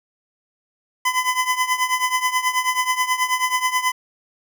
25% pulse tone with tremolo, 1012 Hz, B5, 42 cents sharp, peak -11 dBFS, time 1.05-3.92 s, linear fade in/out 5 ms, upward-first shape triangle, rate 9.3 Hz, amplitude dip 85%, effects none

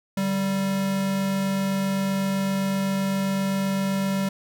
square tone pair together, 146.83 / 194.58 Hz, D3 / G3, 0 / -13 cents, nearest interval perfect fourth, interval 487 cents, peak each -35 / -23 dBFS, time 0.17-4.29 s, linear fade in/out 5 ms, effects none

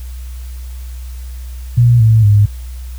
sine tone with pitch steps, 120 / 111.32 / 103.27 Hz, B2 / A2 / G#2, -49 / +21 / -9 cents, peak -5 dBFS, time 1.77-2.46 s, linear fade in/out 10 ms, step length 230 ms, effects added 62 Hz sine -24 dBFS peak until 2.98 s + white hiss -43 dBFS RMS until 2.98 s

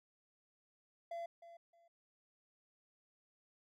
triangle tone with echo, 679 Hz, F5, 49 cents flat, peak -39 dBFS, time 1.11-1.26 s, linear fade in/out 5 ms, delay 310 ms, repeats 2, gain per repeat -13 dB, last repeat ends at 1.88 s, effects none

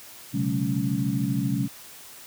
sine tone cluster, 126.3 / 139.6 / 185.8 / 213.2 / 279.4 Hz, B2 / C#3 / F#3 / G#3 / C#4, +39 / +13 / +7 / +46 / +14 cents, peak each -29 dBFS, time 0.33-1.68 s, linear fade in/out 20 ms, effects white hiss -45 dBFS RMS until 2.26 s + high-pass 60 Hz 12 dB/octave

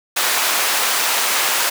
pink high-pass noise, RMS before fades -18 dBFS, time 0.16-1.7 s, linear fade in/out 10 ms, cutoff 860 Hz, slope 12 dB/octave, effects none

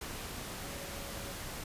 sine tone in noise, 559 Hz, C#5, 14 cents sharp, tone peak -50 dBFS, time 0.63-1.33 s, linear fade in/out 5 ms, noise pink, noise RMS -42 dBFS, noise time 0.01-1.64 s, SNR -11 dB, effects resampled to 32000 Hz

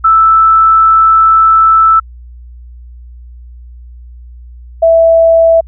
sine tone pair in turn, 1318.5 / 659.2 Hz, E6 / E5, 0 / 0 cents, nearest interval octave, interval 1200 cents, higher first, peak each -3 dBFS, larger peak neither, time 0.04-2 / 4.82-5.61 s, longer first, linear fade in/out 10 ms, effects added 60 Hz sine -29 dBFS peak until 5.67 s

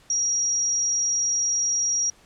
sine tone, 5690 Hz, F8, 31 cents sharp, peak -20 dBFS, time 0.1-2.1 s, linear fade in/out 2 ms, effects pink hiss -55 dBFS RMS until 2.25 s + low-pass 9000 Hz 12 dB/octave

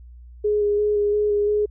sine tone with vibrato, 415.3 Hz, G#4, in tune, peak -17 dBFS, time 0.44-1.66 s, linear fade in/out 10 ms, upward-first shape square, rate 2.9 Hz, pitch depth 14 cents each way, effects added 60 Hz sine -40 dBFS peak until 1.7 s

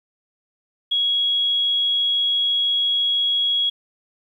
sine tone, 3322 Hz, G#7, in tune, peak -17 dBFS, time 0.91-3.7 s, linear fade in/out 10 ms, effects 9-bit

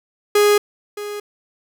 45% pulse tone with echo, 413.9 Hz, G#4, 6 cents flat, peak -11 dBFS, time 0.35-0.58 s, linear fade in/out 5 ms, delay 620 ms, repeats 1, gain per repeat -15 dB, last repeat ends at 1.2 s, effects none

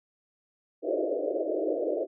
white band-pass noise, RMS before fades -29 dBFS, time 0.82-2.07 s, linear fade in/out 50 ms, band 300 to 640 Hz, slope 96 dB/octave, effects none

